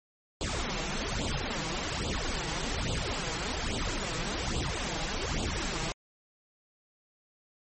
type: noise with flanger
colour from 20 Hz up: pink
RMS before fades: -32 dBFS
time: 0.41-5.92 s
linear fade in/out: 0 ms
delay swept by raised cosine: 0.25 to 6.25 ms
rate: 1.2 Hz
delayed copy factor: +1
effects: MP3 32 kbps